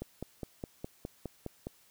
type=click train; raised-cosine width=2 ms; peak=-24 dBFS; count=9; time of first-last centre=0.02-1.669 s; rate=4.85 Hz; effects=white hiss -64 dBFS RMS until 1.9 s